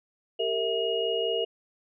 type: tone cluster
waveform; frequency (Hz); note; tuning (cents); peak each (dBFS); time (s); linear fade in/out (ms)
sine; 394.5 / 459.3 / 653 / 2875; G4 / A#4 / E5 / F7; +11 / -26 / -17 / +50; -32 / -28 / -32 / -31; 0.39-1.45; 10
effects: none